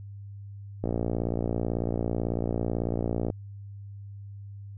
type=click train; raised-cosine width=2 ms; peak=-15 dBFS; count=144; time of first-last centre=0.84-3.301 s; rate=58.1 Hz; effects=added 100 Hz sine -39 dBFS peak until 4.77 s